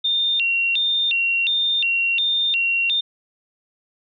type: tone with vibrato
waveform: sine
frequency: 3154 Hz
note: G7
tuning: 10 cents sharp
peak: -17 dBFS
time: 0.04-3.01 s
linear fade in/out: 10 ms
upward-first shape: square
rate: 1.4 Hz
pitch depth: 240 cents each way
effects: none